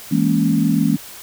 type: chord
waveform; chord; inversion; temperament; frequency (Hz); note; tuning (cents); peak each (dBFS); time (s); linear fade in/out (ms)
sine; A# half-diminished seventh; second; equal; 164.81 / 207.7 / 233.1 / 277.2; E3 / G#3 / A#3 / C#4; 0 / 0 / 0 / 0; -19; 0.11-0.97; 10
effects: white hiss -37 dBFS RMS until 1.22 s